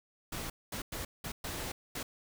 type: noise bursts at uneven times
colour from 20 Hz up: pink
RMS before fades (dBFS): -39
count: 6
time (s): 0.32-0.5 / 0.72-0.82 / 0.92-1.05 / 1.24-1.32 / 1.44-1.72 / 1.95-2.03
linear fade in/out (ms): 5
effects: none